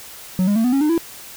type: tone with pitch steps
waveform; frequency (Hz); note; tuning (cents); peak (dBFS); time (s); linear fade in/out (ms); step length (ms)
triangle; 185 / 204.1 / 225.1 / 248.4 / 274 / 302.3 / 333.5; F#3 / G#3 / A3 / B3 / C#4 / D#4 / E4; 0 / -30 / +40 / +10 / -20 / -50 / +20; -12; 0.39-0.978; 0; 84
effects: white hiss -38 dBFS RMS until 1.36 s